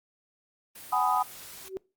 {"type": "noise", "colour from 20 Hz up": "white", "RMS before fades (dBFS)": -45, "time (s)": [0.75, 1.69], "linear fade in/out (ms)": 10}
{"type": "chord", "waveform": "sine", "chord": "G# minor seventh", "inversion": "third", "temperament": "just", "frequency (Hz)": [747.5, 830.6, 996.7, 1245.9], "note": ["F#5", "G#5", "B5", "D#6"], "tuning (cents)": [17, 0, 16, 2], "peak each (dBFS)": -28, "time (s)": [0.92, 1.23], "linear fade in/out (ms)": 10}
{"type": "tone with exponential growth", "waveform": "sine", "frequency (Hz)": 380, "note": "F#4", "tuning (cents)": 46, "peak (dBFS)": -28, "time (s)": [1.59, 1.77], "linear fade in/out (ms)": 0, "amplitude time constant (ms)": 38}
{"effects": ["noise-tail reverb RT60 0.3 s tail -23 dB re dry", "Opus 32 kbps"]}